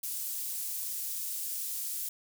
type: high-pass noise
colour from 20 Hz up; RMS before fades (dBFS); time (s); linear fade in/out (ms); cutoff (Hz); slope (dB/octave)
pink; -36; 0.03-2.09; 5; 10000; 12
effects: none